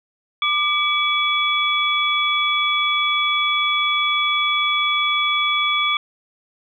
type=tone cluster; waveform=sine; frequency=1191 / 2293 / 3394 Hz; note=D6 / D7 / G#7; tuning=+24 / -42 / +37 cents; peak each=-21 dBFS; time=0.42-5.97 s; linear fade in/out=2 ms; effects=none